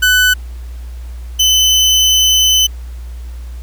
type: tone pair in turn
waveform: 30% pulse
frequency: 1500 / 3030 Hz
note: F#6 / F#7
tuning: +23 / +40 cents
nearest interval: octave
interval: 1217 cents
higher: second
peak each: -5 dBFS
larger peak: neither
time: 0.02-0.34 / 1.39-2.67 s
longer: second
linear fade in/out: 10 ms
effects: added 60 Hz sine -24 dBFS peak until 3.62 s + pink hiss -45 dBFS RMS until 3.62 s